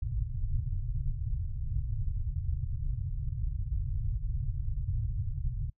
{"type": "low-pass noise", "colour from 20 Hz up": "pink", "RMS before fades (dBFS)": -32, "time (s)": [0.02, 5.7], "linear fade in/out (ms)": 5, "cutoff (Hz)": 140, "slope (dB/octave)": 96, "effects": ["noise-tail reverb RT60 0.1 s tail -25 dB re dry"]}